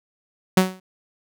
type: tone with exponential decay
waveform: sawtooth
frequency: 186.5 Hz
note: F#3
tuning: 14 cents sharp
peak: -6 dBFS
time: 0.57-0.8 s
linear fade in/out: 5 ms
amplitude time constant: 49 ms
effects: none